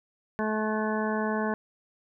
harmonic tone with a mistuned harmonic, 216.2 Hz, A3, 30 cents flat, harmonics 1 / 2 / 3 / 4 / 5 / 7 / 8, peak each -29 / -32 / -34 / -35 / -36 / -37 / -38 dBFS, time 0.39-1.54 s, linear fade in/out 0 ms, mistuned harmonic 7, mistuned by -16 cents, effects none

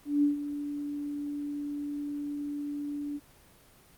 sine tone with ADSR envelope, 290 Hz, D4, 22 cents flat, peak -20 dBFS, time 0.05-3.2 s, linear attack 180 ms, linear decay 130 ms, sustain -12 dB, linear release 42 ms, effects pink hiss -58 dBFS RMS until 3.97 s + Opus 24 kbps

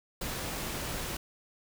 pink noise, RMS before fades -36 dBFS, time 0.21-1.17 s, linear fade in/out 5 ms, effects none

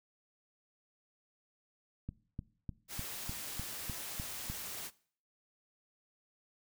click train, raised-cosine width 5 ms, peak -27 dBFS, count 9, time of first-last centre 2.09-4.5 s, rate 3.32 Hz
white noise, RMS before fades -43 dBFS, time 2.88-4.91 s, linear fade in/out 50 ms
effects noise-tail reverb RT60 0.5 s tail -20 dB re dry

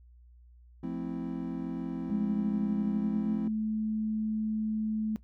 triangle chord, F major seventh, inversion none, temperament equal, 174.61 / 220 / 261.6 / 329.6 Hz, F3 / A3 / C4 / E4, 0 / 0 / 0 / 0 cents, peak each -36 / -38 / -34 / -38 dBFS, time 0.83-3.48 s, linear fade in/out 5 ms
sine tone with pitch glide, 207.7 to 216.8 Hz, G#3 to A3, 0 to -25 cents, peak -28 dBFS, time 2.1-5.16 s, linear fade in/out 0 ms, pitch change +75 cents, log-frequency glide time 2.89-3.51 s
effects noise-tail reverb RT60 0.1 s tail -17 dB re dry + added 60 Hz sine -53 dBFS peak until 5.23 s

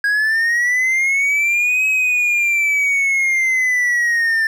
triangle linear two-way sweep, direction up then down, 1634 to 2556 to 1775 Hz, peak -12 dBFS, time 0.04-4.47 s, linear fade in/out 2 ms, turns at 1.87 s, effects none

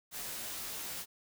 white noise with comb filter, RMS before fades -41 dBFS, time 0.11-1.06 s, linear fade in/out 50 ms, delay 15 ms, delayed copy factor -0.85, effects none

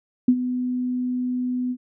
sine tone with ADSR envelope, 250 Hz, B3, 21 cents sharp, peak -10 dBFS, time 0.28-1.77 s, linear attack 5 ms, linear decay 63 ms, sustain -12 dB, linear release 60 ms, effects none

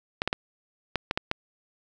clicks, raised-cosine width 0.3 ms, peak -9 dBFS, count 7, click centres 0.219 / 0.276 / 0.329 / 0.957 / 1.111 / 1.175 / 1.314 s, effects none

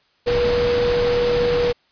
sine tone in noise, 482.9 Hz, B4, 39 cents flat, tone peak -16 dBFS, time 0.26-1.73 s, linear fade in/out 20 ms, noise pink, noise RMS -25 dBFS, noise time 0.26-1.73 s, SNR +6 dB, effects white hiss -61 dBFS RMS until 1.91 s + resampled to 11025 Hz

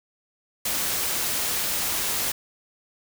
white noise, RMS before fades -26 dBFS, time 0.65-2.32 s, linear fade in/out 5 ms, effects none

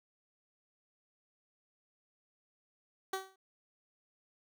15% pulse tone with exponential decay, 382.2 Hz, G4, 44 cents flat, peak -25 dBFS, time 3.13-3.36 s, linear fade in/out 5 ms, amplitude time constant 50 ms, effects none

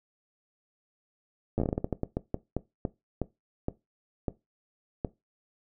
slowing click train, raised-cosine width 2 ms, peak -15 dBFS, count 20, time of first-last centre 1.58-5.048 s, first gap 9 ms, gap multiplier 1.28, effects noise-tail reverb RT60 0.2 s tail -18 dB re dry

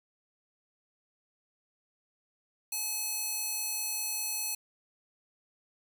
square tone with high-pass filter, 855 Hz, A5, 50 cents flat, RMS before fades -34 dBFS, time 2.72-4.55 s, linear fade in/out 5 ms, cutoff 5400 Hz, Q 0.51, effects none

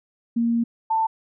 sine tone pair in turn, 233.1 / 889.8 Hz, A#3 / A5, 0 / +19 cents, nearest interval octave + major seventh, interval 2319 cents, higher second, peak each -18 dBFS, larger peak neither, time 0.36-0.64 / 0.9-1.07 s, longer first, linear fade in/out 10 ms, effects none

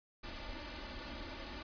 pink noise with comb filter, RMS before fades -45 dBFS, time 0.23-1.63 s, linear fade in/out 10 ms, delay 3.4 ms, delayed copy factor +0.95, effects resampled to 11025 Hz

